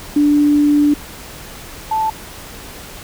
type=tone pair in turn; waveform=sine; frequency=293 / 878 Hz; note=D4 / A5; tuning=-4 / -4 cents; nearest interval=octave + perfect fifth; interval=1900 cents; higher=second; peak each=-9 / -14 dBFS; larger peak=first; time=0.16-0.94 / 1.91-2.1 s; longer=first; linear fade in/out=5 ms; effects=pink hiss -34 dBFS RMS until 3.03 s